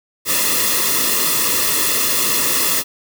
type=noise with comb filter; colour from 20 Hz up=white; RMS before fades=-17 dBFS; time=0.25-2.84 s; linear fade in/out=50 ms; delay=1.3 ms; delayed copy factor=-0.85; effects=none